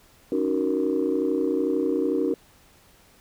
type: chord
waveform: sine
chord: D# minor seventh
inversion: third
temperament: just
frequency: 280 / 311.1 / 373.4 / 466.7 Hz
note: C#4 / D#4 / F#4 / A#4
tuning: +18 / 0 / +16 / +2 cents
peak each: -26 dBFS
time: 0.32-2.34 s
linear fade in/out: 2 ms
effects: tanh soft clip ceiling -13 dBFS + pink hiss -56 dBFS RMS until 3.2 s